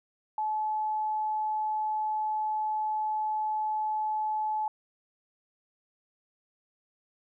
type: tone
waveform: sine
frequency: 860 Hz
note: A5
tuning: 40 cents flat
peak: -27 dBFS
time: 0.38-4.68 s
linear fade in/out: 2 ms
effects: none